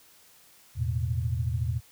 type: chord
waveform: sine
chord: E suspended fourth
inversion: none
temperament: just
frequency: 82.41 / 109.88 / 123.61 Hz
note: E2 / A2 / B2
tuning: 0 / -2 / +2 cents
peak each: -30 dBFS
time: 0.75-1.81 s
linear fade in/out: 50 ms
effects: white hiss -57 dBFS RMS until 1.91 s